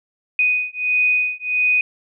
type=beating tone pair; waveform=sine; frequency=2489 / 2490.5 Hz; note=D#7 / D#7; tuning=0 / +1 cents; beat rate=1.5 Hz; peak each=-19 dBFS; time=0.39-1.81 s; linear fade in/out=2 ms; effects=none